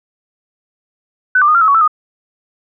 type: tone with pitch steps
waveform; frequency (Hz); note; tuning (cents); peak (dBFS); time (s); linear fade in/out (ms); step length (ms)
sine; 1505 / 1182 / 1232 / 1378 / 1284 / 1123 / 1321 / 1235; F#6 / D6 / D#6 / F6 / E6 / C#6 / E6 / D#6; +29 / +11 / -17 / -24 / -46 / +22 / +3 / -13; -7; 1.35-1.878; 5; 66
effects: none